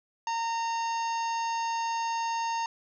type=harmonic tone with a mistuned harmonic; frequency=919 Hz; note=A#5; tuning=25 cents flat; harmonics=1 / 2 / 3 / 4 / 5 / 6 / 7; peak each=-28 / -42 / -41 / -49 / -45 / -46 / -44 dBFS; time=0.27-2.66 s; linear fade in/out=2 ms; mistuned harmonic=6; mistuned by=-71 cents; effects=none